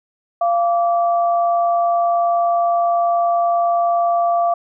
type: tone pair together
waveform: sine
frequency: 690.3 / 1161 Hz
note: F5 / D6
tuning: -20 / -20 cents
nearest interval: major sixth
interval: 900 cents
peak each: -14 / -23 dBFS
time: 0.41-4.54 s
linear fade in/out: 5 ms
effects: none